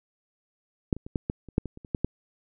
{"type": "clicks", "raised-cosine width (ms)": 3, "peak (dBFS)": [-9, -25, -26, -13, -14, -30, -8, -21, -30, -30, -13, -11], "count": 12, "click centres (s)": [0.928, 0.966, 1.065, 1.158, 1.299, 1.487, 1.581, 1.657, 1.774, 1.848, 1.948, 2.046], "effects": []}